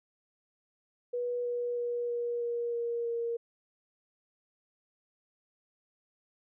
sine tone with pitch steps, 486.9 / 483.5 / 480.2 / 476.9 / 473.6 / 470.3 / 467.1 Hz, B4 / B4 / B4 / A#4 / A#4 / A#4 / A#4, -25 / -37 / -49 / +39 / +27 / +15 / +3 cents, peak -30 dBFS, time 1.13-3.37 s, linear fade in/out 10 ms, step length 320 ms, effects none

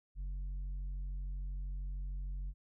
triangle tone with tanh clipping, 46.54 Hz, F#1, 11 cents sharp, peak -38 dBFS, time 0.15-2.54 s, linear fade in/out 50 ms, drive 9 dB, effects none

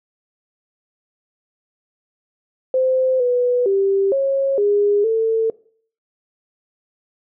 sine tone with pitch steps, 518 / 492.3 / 392.2 / 545 / 409.5 / 447.8 Hz, C5 / B4 / G4 / C#5 / G#4 / A4, -17 / -6 / +1 / -29 / -24 / +30 cents, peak -14 dBFS, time 2.74-5.5 s, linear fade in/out 2 ms, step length 460 ms, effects noise-tail reverb RT60 0.5 s tail -20 dB re dry

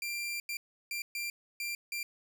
sawtooth tone bursts at uneven times, 2373 Hz, D7, 17 cents sharp, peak -31 dBFS, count 6, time 0.02-0.4 / 0.49-0.57 / 0.91-1.02 / 1.15-1.3 / 1.6-1.75 / 1.92-2.03 s, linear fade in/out 2 ms, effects none

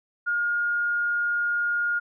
sine tone, 1423 Hz, F6, 32 cents sharp, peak -22 dBFS, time 0.26-2 s, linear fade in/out 20 ms, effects none

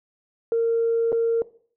sine tone with dropouts, 460.1 Hz, A#4, 23 cents flat, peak -17 dBFS, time 0.52-1.42 s, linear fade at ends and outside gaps 1 ms, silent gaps 1.12-1.127 s, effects noise-tail reverb RT60 0.5 s tail -18 dB re dry + tanh soft clip ceiling -14 dBFS

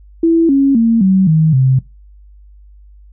sine tone with pitch steps, 330.9 / 275.1 / 228.6 / 190.05 / 157.98 / 131.32 Hz, E4 / C#4 / A#3 / F#3 / D#3 / C3, +7 / -13 / -34 / +47 / +27 / +7 cents, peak -7 dBFS, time 0.23-1.79 s, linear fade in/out 5 ms, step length 260 ms, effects noise-tail reverb RT60 0.2 s tail -19 dB re dry + added 50 Hz sine -38 dBFS peak until 3.12 s

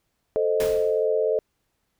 sine chord, A diminished, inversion none, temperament equal with one note detuned, 440 / 523.3 / 620.1 Hz, A4 / C5 / Eb5, 0 / 0 / -6 cents, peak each -22 / -26 / -25 dBFS, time 0.36-1.39 s, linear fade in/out 0 ms
pink noise with exponential decay, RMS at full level -29 dBFS, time 0.6-1.06 s, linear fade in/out 2 ms, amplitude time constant 100 ms
effects pink hiss -74 dBFS RMS until 1.99 s

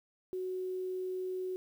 sine tone with quantisation, 370.4 Hz, F#4, 2 cents sharp, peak -34 dBFS, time 0.33-1.56 s, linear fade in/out 0 ms, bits 10, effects none

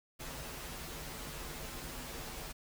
pink noise with comb filter, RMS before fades -44 dBFS, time 0.19-2.53 s, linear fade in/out 20 ms, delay 10 ms, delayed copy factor -0.75, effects none

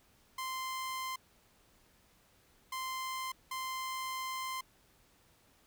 sawtooth tone bursts at uneven times, 1042 Hz, C6, 7 cents flat, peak -33 dBFS, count 3, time 0.38-1.16 / 2.72-3.32 / 3.51-4.61 s, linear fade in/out 5 ms, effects pink hiss -67 dBFS RMS until 5.66 s

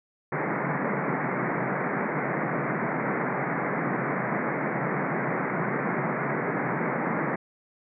pink band-pass noise, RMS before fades -28 dBFS, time 0.32-7.36 s, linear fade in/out 5 ms, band 130 to 2200 Hz, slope 96 dB/octave, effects none

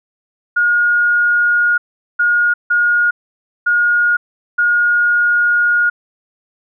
sine tone bursts at uneven times, 1433 Hz, F6, 44 cents sharp, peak -10 dBFS, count 5, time 0.56-1.78 / 2.19-2.54 / 2.7-3.11 / 3.66-4.17 / 4.58-5.9 s, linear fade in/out 10 ms, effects none

